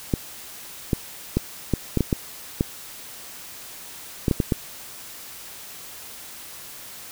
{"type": "clicks", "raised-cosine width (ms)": 3, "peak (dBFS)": -6, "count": 12, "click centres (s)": [0.138, 0.932, 1.37, 1.737, 1.973, 2.007, 2.128, 2.609, 4.282, 4.312, 4.402, 4.522], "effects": ["white hiss -40 dBFS RMS until 7.11 s"]}